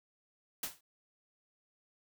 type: noise with exponential decay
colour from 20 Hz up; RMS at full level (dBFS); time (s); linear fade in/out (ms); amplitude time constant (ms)
white; -33; 0.63-0.81; 5; 37
effects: none